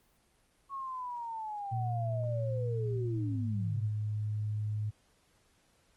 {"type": "linear sweep", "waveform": "sine", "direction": "down", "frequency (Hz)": [1108.7, 94.4], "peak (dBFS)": -36, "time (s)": [0.69, 3.9], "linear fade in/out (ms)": 50}
{"type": "tone with pitch glide", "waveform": "sine", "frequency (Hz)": [116.3, 106.03], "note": ["A#2", "G#2"], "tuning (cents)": [-4, 36], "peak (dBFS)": -31, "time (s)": [1.71, 4.91], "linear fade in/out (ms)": 20, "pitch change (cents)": -160, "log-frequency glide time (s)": [3.16, 3.38]}
{"effects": ["pink hiss -69 dBFS RMS until 5.96 s", "Opus 24 kbps"]}